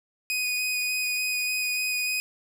sawtooth tone with vibrato, 2489 Hz, D#7, in tune, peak -22 dBFS, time 0.3-2.2 s, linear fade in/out 0 ms, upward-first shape square, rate 3.4 Hz, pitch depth 8 cents each way, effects none

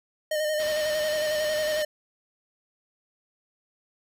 square tone with vibrato, 612 Hz, D#5, 29 cents flat, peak -25 dBFS, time 0.31-1.85 s, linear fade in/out 5 ms, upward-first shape square, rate 11 Hz, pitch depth 26 cents each way
white low-pass noise, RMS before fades -39 dBFS, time 0.59-1.83 s, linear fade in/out 10 ms, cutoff 5900 Hz, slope 96 dB/octave
effects none

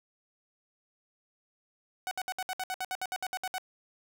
sawtooth tone bursts, 746 Hz, F#5, 14 cents sharp, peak -28 dBFS, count 15, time 2.07-3.582 s, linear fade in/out 0 ms, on 42 ms, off 63 ms, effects none

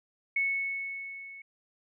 sine tone with level ramp, 2206 Hz, C#7, 9 cents flat, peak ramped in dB -24 to -44 dBFS, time 0.36-1.42 s, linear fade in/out 5 ms, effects none

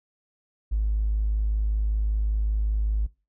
triangle tone, 52.6 Hz, G#1, 23 cents sharp, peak -17 dBFS, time 0.71-3.07 s, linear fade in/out 20 ms, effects noise-tail reverb RT60 0.3 s tail -25 dB re dry + tanh soft clip ceiling -19 dBFS

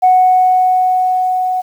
sine tone with level ramp, 739 Hz, F#5, 2 cents flat, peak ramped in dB -4 to -13 dBFS, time 0.02-1.62 s, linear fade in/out 20 ms, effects tanh soft clip ceiling -1 dBFS + 7-bit

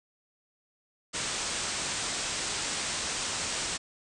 white low-pass noise, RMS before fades -33 dBFS, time 1.13-3.78 s, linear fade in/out 20 ms, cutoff 8800 Hz, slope 96 dB/octave, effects none

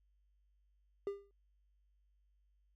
triangle tone with exponential decay, 400.5 Hz, G4, 37 cents sharp, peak -31 dBFS, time 1.07-1.31 s, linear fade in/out 1 ms, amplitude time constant 51 ms, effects added 50 Hz sine -70 dBFS peak until 2.75 s

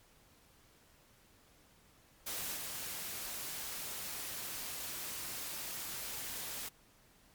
white noise with level steps, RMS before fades -40 / -42 dBFS, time 2.26-6.69 s, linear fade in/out 10 ms, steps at 2.56 s, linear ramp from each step 10 ms, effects pink hiss -65 dBFS RMS until 7.34 s + MP3 96 kbps

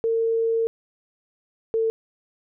sine tone pair in turn, 454.6 / 448.9 Hz, A#4 / A4, -43 / +35 cents, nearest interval unison, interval 22 cents, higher first, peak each -19 / -19 dBFS, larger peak neither, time 0.04-0.67 / 1.74-1.9 s, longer first, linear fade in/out 0 ms, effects none

